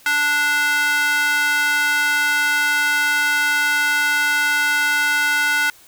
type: tone with high-pass filter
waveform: square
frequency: 293.7 Hz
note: D4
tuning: in tune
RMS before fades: -18 dBFS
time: 0.06-5.7 s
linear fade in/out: 2 ms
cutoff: 1500 Hz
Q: 2.9
effects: white hiss -48 dBFS RMS until 5.87 s